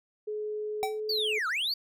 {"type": "tone with pitch glide", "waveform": "sine", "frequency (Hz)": [424.3, 429.2], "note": ["G#4", "A4"], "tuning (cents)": [37, -43], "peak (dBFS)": -31, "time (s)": [0.27, 1.39], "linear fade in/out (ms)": 10, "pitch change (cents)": 20, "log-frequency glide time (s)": [0.8, 0.9]}
{"type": "tone with exponential decay", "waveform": "square", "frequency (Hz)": 769, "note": "G5", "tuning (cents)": -33, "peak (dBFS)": -25, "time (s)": [0.83, 1], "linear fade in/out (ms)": 0, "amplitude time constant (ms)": 36}
{"type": "linear two-way sweep", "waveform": "triangle", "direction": "down then up", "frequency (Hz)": [4699, 1245, 4699], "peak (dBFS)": -26, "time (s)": [1.09, 1.74], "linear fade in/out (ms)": 5, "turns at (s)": 1.48}
{"effects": []}